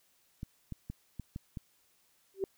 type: clicks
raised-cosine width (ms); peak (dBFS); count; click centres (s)
5; -27; 6; 0.431 / 0.723 / 0.9 / 1.197 / 1.361 / 1.572
type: tone with exponential growth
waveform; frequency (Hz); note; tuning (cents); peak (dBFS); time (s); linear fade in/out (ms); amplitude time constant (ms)
sine; 386.6; G4; -24; -25; 2.34-2.44; 1; 21
effects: white hiss -70 dBFS RMS until 2.57 s